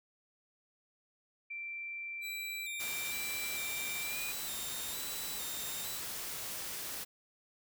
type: tone with pitch glide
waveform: sine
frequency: 2349 to 2449 Hz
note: D7 to D#7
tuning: 0 to -28 cents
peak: -39 dBFS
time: 1.5-4.32 s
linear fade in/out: 10 ms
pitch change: +72 cents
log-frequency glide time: 4.06-4.18 s
type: tone with vibrato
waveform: 15% pulse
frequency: 3812 Hz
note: A#7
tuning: 38 cents sharp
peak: -36 dBFS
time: 2.21-6.01 s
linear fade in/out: 50 ms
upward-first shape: square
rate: 1.1 Hz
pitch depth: 61 cents each way
type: noise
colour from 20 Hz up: white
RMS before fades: -41 dBFS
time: 2.79-7.05 s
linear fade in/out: 20 ms
effects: none